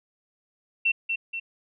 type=tone with echo; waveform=sine; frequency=2704 Hz; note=E7; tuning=43 cents sharp; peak=-19 dBFS; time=0.85-0.92 s; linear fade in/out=10 ms; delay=240 ms; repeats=2; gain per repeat=-5 dB; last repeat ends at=1.4 s; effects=none